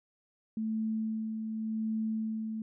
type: tone with tremolo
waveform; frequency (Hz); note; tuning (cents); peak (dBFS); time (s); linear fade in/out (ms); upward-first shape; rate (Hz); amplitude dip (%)
sine; 220; A3; 0; -29; 0.57-2.62; 2; sine; 0.88; 40
effects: none